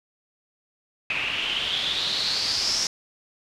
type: noise with low-pass filter sweep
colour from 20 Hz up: white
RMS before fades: -26 dBFS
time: 1.1-2.87 s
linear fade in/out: 2 ms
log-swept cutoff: 2500 to 5600 Hz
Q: 6.8
effects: none